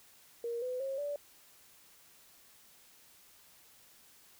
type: tone with pitch steps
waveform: sine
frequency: 470 / 503.7 / 539.9 / 578.6 Hz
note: A#4 / B4 / C#5 / D5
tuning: +14 / +34 / -46 / -26 cents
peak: -34 dBFS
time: 0.44-1.16 s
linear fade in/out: 2 ms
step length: 180 ms
effects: white hiss -61 dBFS RMS until 4.39 s